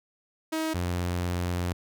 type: tone pair in turn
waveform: sawtooth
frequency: 317.9 / 88.39 Hz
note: D#4 / F2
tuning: +37 / +21 cents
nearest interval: octave + minor seventh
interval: 2216 cents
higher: first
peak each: -23 dBFS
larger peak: neither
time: 0.52-0.74 / 0.74-1.73 s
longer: second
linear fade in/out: 10 ms
effects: none